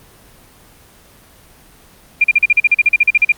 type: tone bursts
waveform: sine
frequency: 2400 Hz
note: D7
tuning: 37 cents sharp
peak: -6 dBFS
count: 16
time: 2.21-3.321 s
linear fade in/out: 5 ms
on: 31 ms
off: 41 ms
effects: pink hiss -45 dBFS RMS until 3.37 s + Opus 24 kbps